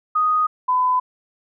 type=tone pair in turn; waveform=sine; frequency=1244.5 / 1006.4 Hz; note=D#6 / B5; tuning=0 / +32 cents; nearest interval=major third; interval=368 cents; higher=first; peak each=-15 dBFS; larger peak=neither; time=0.15-0.47 / 0.68-1 s; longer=neither; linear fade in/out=10 ms; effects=none